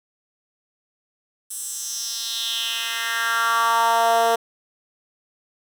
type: tone with high-pass filter sweep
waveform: 10% pulse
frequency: 230 Hz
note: A#3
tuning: 23 cents flat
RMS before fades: -22 dBFS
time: 1.5-4.36 s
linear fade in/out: 10 ms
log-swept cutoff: 9200 to 540 Hz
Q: 3.1
effects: none